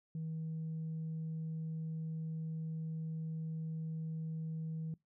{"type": "tone", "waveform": "sine", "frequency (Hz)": 160, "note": "D#3", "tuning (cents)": 49, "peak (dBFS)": -36, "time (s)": [0.15, 4.94], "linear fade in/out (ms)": 2, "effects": ["noise-tail reverb RT60 0.2 s tail -24 dB re dry", "tanh soft clip ceiling -35 dBFS"]}